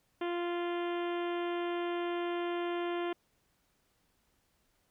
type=harmonic tone; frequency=347.7 Hz; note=F4; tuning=8 cents flat; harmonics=1 / 2 / 3 / 4 / 5 / 6 / 7 / 8 / 9 / 10; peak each=-33 / -40 / -43 / -47 / -48 / -50 / -52 / -52 / -51 / -57 dBFS; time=0.21-3.13 s; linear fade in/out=5 ms; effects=pink hiss -74 dBFS RMS until 4.9 s

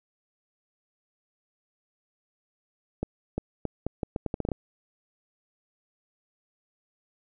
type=accelerating click train; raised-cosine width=2 ms; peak=-15 dBFS; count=12; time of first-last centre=3.03-4.517 s; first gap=350 ms; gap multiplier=0.78; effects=none

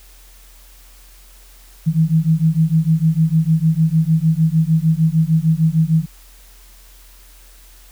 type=beating tone pair; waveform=sine; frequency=157.1 / 163.7 Hz; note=D#3 / E3; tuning=+17 / -12 cents; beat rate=6.6 Hz; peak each=-15 dBFS; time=1.86-6.06 s; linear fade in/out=20 ms; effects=added 43 Hz sine -43 dBFS peak until 7.91 s + white hiss -48 dBFS RMS until 7.91 s

